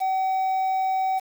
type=tone with quantisation; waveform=triangle; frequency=759 Hz; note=F#5; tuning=44 cents sharp; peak=-19 dBFS; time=0-1.2 s; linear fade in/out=20 ms; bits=7; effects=none